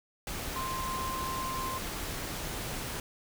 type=tone in noise; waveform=sine; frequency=1046.5 Hz; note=C6; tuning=in tune; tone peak=-34 dBFS; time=0.56-1.78 s; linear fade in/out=2 ms; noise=pink; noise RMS=-37 dBFS; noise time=0.27-3 s; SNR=0 dB; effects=none